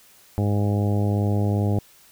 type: harmonic tone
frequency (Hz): 102.5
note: G#2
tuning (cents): -22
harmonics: 1 / 2 / 3 / 4 / 5 / 6 / 7 / 8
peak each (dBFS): -20 / -26 / -30 / -32 / -34 / -36 / -37 / -38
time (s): 0.38-1.79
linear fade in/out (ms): 0
effects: white hiss -53 dBFS RMS until 2.11 s